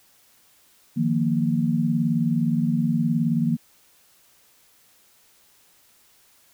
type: chord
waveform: sine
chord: Eb suspended second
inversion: none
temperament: equal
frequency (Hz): 155.56 / 174.61 / 233.1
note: Eb3 / F3 / Bb3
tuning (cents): 0 / 0 / 0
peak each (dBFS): -24 / -25 / -22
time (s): 0.96-3.57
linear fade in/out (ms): 20
effects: white hiss -58 dBFS RMS until 6.53 s